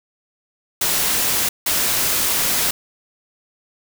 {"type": "noise bursts at uneven times", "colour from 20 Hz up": "white", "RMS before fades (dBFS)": -19, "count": 2, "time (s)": [[0.81, 1.49], [1.66, 2.71]], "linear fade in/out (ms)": 5, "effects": []}